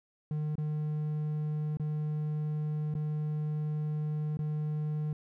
triangle tone with dropouts, 151.8 Hz, D#3, 42 cents flat, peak -28 dBFS, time 0.31-5.13 s, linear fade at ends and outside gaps 2 ms, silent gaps 0.555-0.581 / 1.771-1.797 / 2.941-2.951 / 4.371-4.39 s, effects none

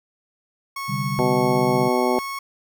30% pulse tone, 1100 Hz, C#6, 14 cents flat, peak -25 dBFS, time 0.76-2.39 s, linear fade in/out 5 ms
sine chord, C suspended second, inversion none, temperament equal, 130.81 / 146.83 / 196 Hz, C3 / D3 / G3, 0 / 0 / 0 cents, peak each -27 / -27 / -28 dBFS, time 0.88-1.89 s, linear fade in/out 20 ms
harmonic tone, 124.9 Hz, B2, 20 cents sharp, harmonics 2 / 3 / 4 / 5 / 6 / 7, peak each -24 / -22 / -26 / -26 / -28 / -25 dBFS, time 1.19-2.19 s, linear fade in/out 0 ms
effects none

